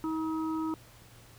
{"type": "harmonic tone", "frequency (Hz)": 318.3, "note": "D#4", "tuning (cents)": 39, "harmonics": [1, 3, 4], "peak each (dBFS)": [-30, -40, -41], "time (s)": [0.04, 0.74], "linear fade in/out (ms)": 0, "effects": ["added 116 Hz sine -56 dBFS peak until 1.38 s", "pink hiss -56 dBFS RMS until 1.38 s"]}